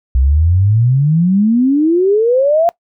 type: exponential sweep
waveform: sine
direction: up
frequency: 61.74 to 700 Hz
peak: -8 dBFS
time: 0.15-2.69 s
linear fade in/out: 0 ms
effects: noise-tail reverb RT60 0.1 s tail -21 dB re dry